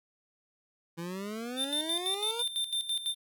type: exponential sweep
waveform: 25% pulse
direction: up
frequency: 164.81 to 487.2 Hz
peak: -32 dBFS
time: 0.97-2.43 s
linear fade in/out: 20 ms
type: tone with tremolo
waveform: square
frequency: 3587 Hz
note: A7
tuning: 33 cents sharp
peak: -29 dBFS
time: 1.56-3.15 s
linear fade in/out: 50 ms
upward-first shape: square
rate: 6 Hz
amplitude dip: 70%
effects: none